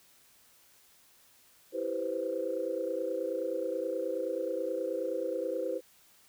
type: chord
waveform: sine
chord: C major seventh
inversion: first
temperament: equal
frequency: 329.6 / 392 / 493.9 / 523.3 Hz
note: E4 / G4 / B4 / C5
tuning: 0 / 0 / 0 / 0 cents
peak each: -38 / -38 / -35 / -34 dBFS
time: 1.72-5.81 s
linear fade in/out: 50 ms
effects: tanh soft clip ceiling -20 dBFS + white hiss -62 dBFS RMS until 6.28 s